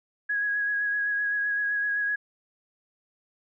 sine tone with vibrato, 1661.2 Hz, G#6, in tune, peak -24 dBFS, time 0.29-2.16 s, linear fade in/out 10 ms, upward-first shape sine, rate 7.8 Hz, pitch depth 20 cents each way, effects none

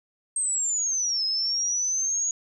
sine linear two-way sweep, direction down then up, 8450 to 5100 to 6730 Hz, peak -23 dBFS, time 0.36-2.31 s, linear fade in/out 2 ms, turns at 1.25 s, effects none

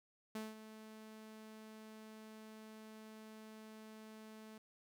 sawtooth tone with ADSR envelope, 217.9 Hz, A3, 17 cents flat, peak -37 dBFS, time 0.35-4.58 s, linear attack 4 ms, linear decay 190 ms, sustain -12 dB, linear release 3 ms, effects none

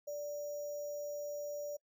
sine tone with sample-and-hold, 584 Hz, D5, 10 cents flat, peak -38 dBFS, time 0.07-1.77 s, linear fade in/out 10 ms, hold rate 6300 Hz, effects noise-tail reverb RT60 0.1 s tail -25 dB re dry

